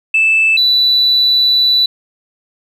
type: tone pair in turn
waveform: sine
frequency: 2633 / 3968 Hz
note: E7 / B7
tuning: -3 / +7 cents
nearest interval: perfect fifth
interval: 710 cents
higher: second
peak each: -7 dBFS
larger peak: neither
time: 0.14-0.57 / 0.57-1.86 s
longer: second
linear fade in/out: 5 ms
effects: tanh soft clip ceiling -4 dBFS + 8-bit